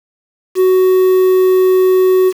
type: tone with quantisation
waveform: triangle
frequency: 372.2 Hz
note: F#4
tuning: 10 cents sharp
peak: -5 dBFS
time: 0.55-2.33 s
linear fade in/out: 50 ms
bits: 5
effects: none